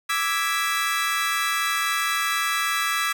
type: chord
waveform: 30% pulse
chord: E dominant seventh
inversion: third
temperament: equal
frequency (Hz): 1174.7 / 1318.5 / 1661.2 / 1975.5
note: D6 / E6 / G#6 / B6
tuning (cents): 0 / 0 / 0 / 0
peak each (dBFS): -25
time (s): 0.09-3.13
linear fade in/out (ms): 10
effects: none